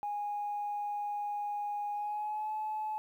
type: tone with pitch glide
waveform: sine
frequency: 825 to 860 Hz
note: G#5 to A5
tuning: -12 to -40 cents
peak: -32 dBFS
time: 0.03-2.98 s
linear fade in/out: 0 ms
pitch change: +72 cents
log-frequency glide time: 1.94-2.51 s
effects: tanh soft clip ceiling -29 dBFS + 11-bit